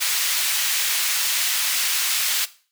pink high-pass noise, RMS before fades -22 dBFS, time 0-2.46 s, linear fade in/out 20 ms, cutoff 2300 Hz, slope 12 dB/octave, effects noise-tail reverb RT60 0.4 s tail -17 dB re dry

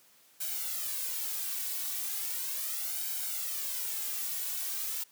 blue noise with flanger, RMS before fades -35 dBFS, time 0.4-5.04 s, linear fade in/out 10 ms, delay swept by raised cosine 1.3 to 2.7 ms, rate 0.37 Hz, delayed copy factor +0.95, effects white hiss -62 dBFS RMS until 5.11 s + high-pass 150 Hz 12 dB/octave

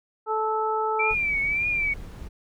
harmonic tone, 436.4 Hz, A4, 14 cents flat, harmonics 1 / 2 / 3, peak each -27 / -26 / -28 dBFS, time 0.26-1.15 s, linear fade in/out 50 ms
sine tone with vibrato, 2324 Hz, D7, 19 cents flat, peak -22 dBFS, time 0.99-1.94 s, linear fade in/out 10 ms, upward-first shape triangle, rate 1.8 Hz, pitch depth 96 cents each way
brown noise, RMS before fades -38 dBFS, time 1.09-2.29 s, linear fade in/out 20 ms
effects none

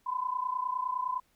sine tone pair together, 997.2 / 1027 Hz, B5 / C6, +16 / -33 cents, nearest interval minor second, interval 51 cents, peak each -32 / -33 dBFS, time 0.06-1.2 s, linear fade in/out 10 ms, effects pink hiss -70 dBFS RMS until 1.35 s

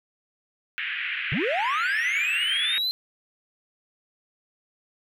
pink band-pass noise, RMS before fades -30 dBFS, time 0.78-2.78 s, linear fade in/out 0 ms, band 1600 to 2900 Hz, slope 48 dB/octave
triangle linear sweep, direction up, 110.2 to 4128 Hz, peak -22 dBFS, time 1.32-2.91 s, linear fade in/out 0 ms
effects none

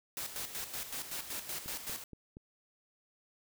white noise with tremolo, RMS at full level -39 dBFS, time 0.17-2.04 s, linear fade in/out 2 ms, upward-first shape square, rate 5.3 Hz, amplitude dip 60%
click train, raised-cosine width 3 ms, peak -35 dBFS, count 4, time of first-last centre 1.66-2.369 s, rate 4.23 Hz
effects none

